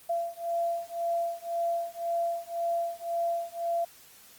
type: beating tone pair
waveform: sine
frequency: 680 / 681.9 Hz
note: F5 / F5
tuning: -46 / -42 cents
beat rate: 1.9 Hz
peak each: -31 dBFS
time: 0.09-3.85 s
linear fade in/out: 10 ms
effects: white hiss -54 dBFS RMS until 4.38 s + Opus 24 kbps